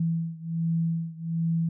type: beating tone pair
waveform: sine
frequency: 164.81 / 166.11 Hz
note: E3 / E3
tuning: 0 / +14 cents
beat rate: 1.3 Hz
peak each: -27 / -29 dBFS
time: 0-1.69 s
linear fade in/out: 5 ms
effects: none